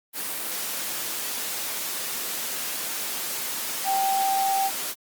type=tone in noise; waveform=sine; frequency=779 Hz; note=G5; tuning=11 cents flat; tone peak=-21 dBFS; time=3.84-4.71 s; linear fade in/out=50 ms; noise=white; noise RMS=-30 dBFS; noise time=0.13-4.95 s; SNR=+6 dB; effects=high-pass 200 Hz 12 dB/octave + Opus 32 kbps